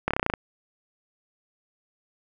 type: slowing click train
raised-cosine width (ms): 0.5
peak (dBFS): -8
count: 9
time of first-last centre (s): 0.08-0.338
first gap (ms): 27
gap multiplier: 1.05
effects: none